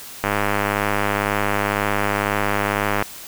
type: click train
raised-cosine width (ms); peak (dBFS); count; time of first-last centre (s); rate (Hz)
0.5; -4; 285; 0.24-3.024; 102
effects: white hiss -37 dBFS RMS until 3.27 s